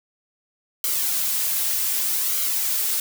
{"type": "noise with flanger", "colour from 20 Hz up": "blue", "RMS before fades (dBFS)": -23, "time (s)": [0.84, 3], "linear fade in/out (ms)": 2, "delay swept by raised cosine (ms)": [1.1, 4.1], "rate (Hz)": 0.65, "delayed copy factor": -0.55, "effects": []}